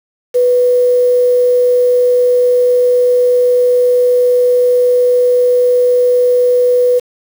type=tone with quantisation; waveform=sine; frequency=493.9 Hz; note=B4; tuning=in tune; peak=-7 dBFS; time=0.34-7 s; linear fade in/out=20 ms; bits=5; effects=none